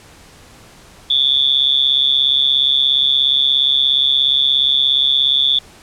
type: tone with amplitude modulation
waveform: sine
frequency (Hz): 3483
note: A7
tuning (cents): -18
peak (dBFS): -7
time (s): 1.1-5.59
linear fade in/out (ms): 5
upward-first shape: sine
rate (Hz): 137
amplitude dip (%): 100
effects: pink hiss -43 dBFS RMS until 5.82 s + low-pass 10000 Hz 12 dB/octave